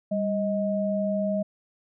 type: tone pair together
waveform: sine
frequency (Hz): 198.2 / 628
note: G3 / D#5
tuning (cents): +19 / +16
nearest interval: octave + minor sixth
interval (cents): 1997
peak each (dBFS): -26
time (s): 0.11-1.43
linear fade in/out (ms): 10
effects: none